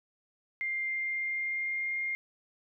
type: tone with pitch glide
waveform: sine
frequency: 2100 to 2121 Hz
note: C7 to C7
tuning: +6 to +23 cents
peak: -30 dBFS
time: 0.61-2.15 s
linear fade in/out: 0 ms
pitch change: +17 cents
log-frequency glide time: 0.77-1.98 s
effects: none